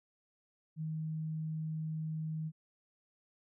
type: tone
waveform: sine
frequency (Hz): 157.5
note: D#3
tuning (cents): +21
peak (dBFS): -35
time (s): 0.76-2.52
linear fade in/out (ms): 50
effects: none